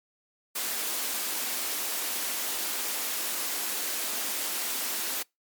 white high-pass noise, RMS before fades -31 dBFS, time 0.55-5.23 s, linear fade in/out 10 ms, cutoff 220 Hz, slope 48 dB/octave, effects noise-tail reverb RT60 0.2 s tail -26 dB re dry + MP3 96 kbps

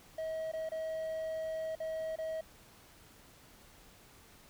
triangle tone with dropouts, 639 Hz, D#5, 46 cents sharp, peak -33 dBFS, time 0.18-2.41 s, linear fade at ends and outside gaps 5 ms, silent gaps 0.517-0.534 / 0.691-0.717 / 1.753-1.801 / 2.158-2.185 s, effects pink hiss -59 dBFS RMS until 4.49 s

